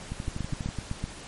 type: two click trains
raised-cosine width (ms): 5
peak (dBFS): -20 / -18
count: 8 / 7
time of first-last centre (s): 0.12-0.689 / 0.28-1.04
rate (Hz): 12.3 / 7.89
effects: pink hiss -43 dBFS RMS until 1.27 s + MP3 48 kbps